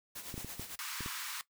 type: noise with tremolo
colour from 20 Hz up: white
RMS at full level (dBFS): -43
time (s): 0.15-0.76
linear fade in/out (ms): 10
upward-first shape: sine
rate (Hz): 9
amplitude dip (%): 60
type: clicks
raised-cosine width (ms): 3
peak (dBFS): -29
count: 6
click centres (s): 0.342 / 0.379 / 0.446 / 0.596 / 1.007 / 1.061
type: high-pass noise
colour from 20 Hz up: pink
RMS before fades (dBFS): -41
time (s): 0.79-1.41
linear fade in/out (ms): 0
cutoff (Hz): 1000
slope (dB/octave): 48
effects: noise-tail reverb RT60 0.1 s tail -17 dB re dry